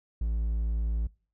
triangle tone, 55.7 Hz, A1, 22 cents sharp, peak -24 dBFS, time 0.21-1.07 s, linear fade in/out 5 ms, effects noise-tail reverb RT60 0.4 s tail -23 dB re dry

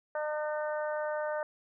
harmonic tone, 302.8 Hz, D#4, 47 cents flat, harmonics 2 / 3 / 4 / 5 / 6, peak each -32 / -39 / -43 / -41 / -47 dBFS, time 0.15-1.43 s, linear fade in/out 2 ms, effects none

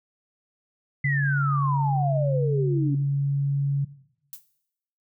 sine exponential sweep, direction down, 2048 to 277.2 Hz, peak -25 dBFS, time 1.04-2.95 s, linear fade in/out 5 ms
sine tone, 140.2 Hz, C#3, 20 cents sharp, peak -21 dBFS, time 1.04-3.85 s, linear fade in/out 10 ms
violet noise with exponential decay, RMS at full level -34 dBFS, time 4.33-4.45 s, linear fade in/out 0 ms, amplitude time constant 25 ms
effects noise-tail reverb RT60 0.8 s tail -17 dB re dry

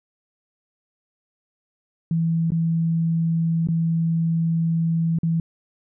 sine tone with dropouts, 164.81 Hz, E3, in tune, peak -18 dBFS, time 2.11-5.4 s, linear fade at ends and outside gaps 2 ms, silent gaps 2.505-2.519 / 3.672-3.686 / 5.187-5.232 s, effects none

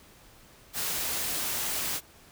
white noise, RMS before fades -31 dBFS, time 0.73-2.01 s, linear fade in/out 50 ms, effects pink hiss -55 dBFS RMS until 2.31 s

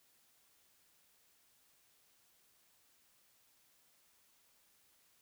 silence, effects white hiss -71 dBFS RMS until 5.21 s

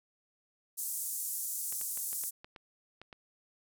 white band-pass noise, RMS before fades -37 dBFS, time 0.77-2.31 s, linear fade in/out 20 ms, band 7300 to 14000 Hz, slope 24 dB/octave
clicks, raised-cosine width 0.3 ms, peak -32 dBFS, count 9, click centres 1.725 / 1.813 / 1.974 / 2.13 / 2.237 / 2.445 / 2.562 / 3.016 / 3.128 s
effects none

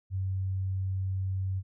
sine tone, 95 Hz, F#2, 46 cents sharp, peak -28 dBFS, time 0.1-1.63 s, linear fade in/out 50 ms, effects none

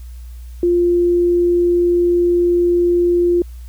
sine tone, 349.2 Hz, F4, in tune, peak -11 dBFS, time 0.63-3.42 s, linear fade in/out 2 ms, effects added 60 Hz sine -30 dBFS peak until 3.68 s + white hiss -52 dBFS RMS until 3.68 s

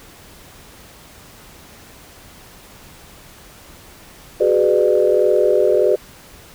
sine chord, G# half-diminished seventh, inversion third, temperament just, 373.8 / 415.3 / 498.4 / 598 Hz, F#4 / G#4 / B4 / D5, +18 / 0 / +16 / +31 cents, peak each -17 dBFS, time 4.4-5.96 s, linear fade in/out 10 ms, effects tanh soft clip ceiling -1 dBFS + pink hiss -43 dBFS RMS until 6.54 s

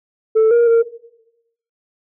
sine tone with pitch steps, 441 / 471.5 / 460.8 Hz, A4 / A#4 / A#4, +4 / +20 / -20 cents, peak -6 dBFS, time 0.35-0.83 s, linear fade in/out 20 ms, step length 160 ms, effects noise-tail reverb RT60 0.9 s tail -17 dB re dry + tanh soft clip ceiling -8 dBFS

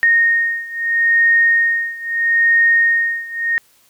sine beating tone pair, 1852 / 1852.77 Hz, A#6 / A#6, -12 / -11 cents, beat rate 0.77 Hz, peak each -14 / -16 dBFS, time 0.03-3.58 s, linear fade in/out 0 ms, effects white hiss -54 dBFS RMS until 3.89 s

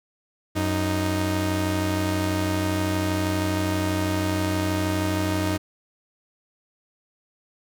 sawtooth tone pair together, 92.5 / 310.6 Hz, F#2 / D#4, 0 / -3 cents, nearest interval octave + major sixth, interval 2097 cents, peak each -21 dBFS, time 0.55-5.58 s, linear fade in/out 20 ms, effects none

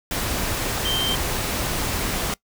sine tone in noise, 3136 Hz, G7, in tune, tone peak -22 dBFS, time 0.85-1.15 s, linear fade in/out 2 ms, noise pink, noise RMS -25 dBFS, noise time 0.11-2.34 s, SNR 0 dB, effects noise-tail reverb RT60 0.1 s tail -21 dB re dry

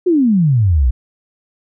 sine exponential sweep, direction down, 377.1 to 56.6 Hz, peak -9 dBFS, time 0.06-0.91 s, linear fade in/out 10 ms, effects none

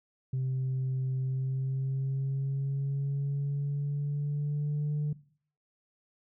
sine tone with pitch glide, 130.81 to 148.54 Hz, C3 to D3, 0 to +20 cents, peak -26 dBFS, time 0.33-5.13 s, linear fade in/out 5 ms, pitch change +220 cents, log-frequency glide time 1.2-4.92 s, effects noise-tail reverb RT60 0.5 s tail -19 dB re dry + tanh soft clip ceiling -26 dBFS

